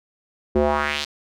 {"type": "tone with band-pass filter sweep", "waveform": "square", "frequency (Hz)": 73.42, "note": "D2", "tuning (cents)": 0, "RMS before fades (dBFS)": -21, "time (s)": [0.55, 1.05], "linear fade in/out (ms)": 10, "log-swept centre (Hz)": [360, 4500], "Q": 2.1, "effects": []}